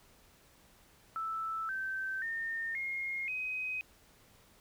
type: tone with pitch steps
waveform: sine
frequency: 1318.5 / 1550 / 1822.1 / 2142 / 2518 Hz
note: E6 / G6 / A#6 / C7 / D#7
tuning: 0 / -20 / -40 / +40 / +20 cents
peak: -34 dBFS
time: 1.16-3.81 s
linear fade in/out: 0 ms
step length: 530 ms
effects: pink hiss -63 dBFS RMS until 4.6 s